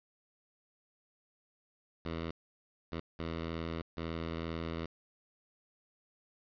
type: tone bursts at uneven times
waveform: 10% pulse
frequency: 82.41 Hz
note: E2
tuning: in tune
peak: -28 dBFS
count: 4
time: 2.05-2.31 / 2.92-3 / 3.19-3.82 / 3.97-4.86 s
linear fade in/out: 5 ms
effects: resampled to 11025 Hz + 9-bit